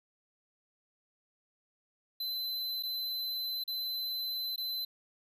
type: tone with dropouts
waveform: square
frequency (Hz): 4044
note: B7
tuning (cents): +40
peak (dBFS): -34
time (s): 2.2-4.85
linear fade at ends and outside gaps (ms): 5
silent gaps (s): 2.827-2.833 / 3.639-3.677 / 4.561-4.578
effects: none